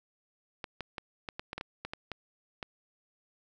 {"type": "clicks", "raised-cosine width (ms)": 0.3, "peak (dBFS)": -21, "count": 12, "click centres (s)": [0.642, 0.807, 0.982, 1.288, 1.395, 1.531, 1.58, 1.611, 1.85, 1.935, 2.117, 2.628], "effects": []}